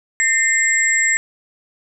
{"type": "tone cluster", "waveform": "sine", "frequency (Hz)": [1816, 2084, 7640], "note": ["A#6", "C7", "A#8"], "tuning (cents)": [-46, -7, 42], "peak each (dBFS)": -18, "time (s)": [0.2, 1.17], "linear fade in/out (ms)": 0, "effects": []}